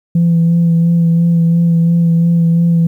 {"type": "tone with vibrato", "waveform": "sine", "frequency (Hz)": 168.3, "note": "E3", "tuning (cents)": 36, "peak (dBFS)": -6, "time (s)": [0.15, 2.87], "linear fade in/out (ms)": 5, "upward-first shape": "sine", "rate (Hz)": 2.9, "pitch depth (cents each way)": 20, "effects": ["tanh soft clip ceiling -5 dBFS", "8-bit"]}